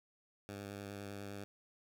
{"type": "tone with vibrato", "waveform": "10% pulse", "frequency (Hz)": 100.5, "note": "G2", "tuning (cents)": 44, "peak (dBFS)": -36, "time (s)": [0.49, 1.44], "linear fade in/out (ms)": 0, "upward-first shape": "square", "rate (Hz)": 9.8, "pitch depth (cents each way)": 13, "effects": []}